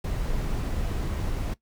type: noise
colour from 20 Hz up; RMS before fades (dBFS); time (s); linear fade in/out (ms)
brown; -28; 0.04-1.54; 5
effects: noise-tail reverb RT60 0.1 s tail -18 dB re dry